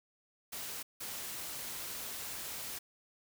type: noise bursts at uneven times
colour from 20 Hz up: white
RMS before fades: -42 dBFS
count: 2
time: 0.52-0.83 / 1-2.79 s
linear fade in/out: 10 ms
effects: none